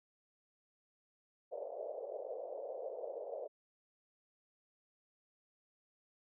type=band-pass noise; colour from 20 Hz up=white; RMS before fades=-44 dBFS; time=1.51-3.48 s; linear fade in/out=20 ms; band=470 to 620 Hz; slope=48 dB/octave; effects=none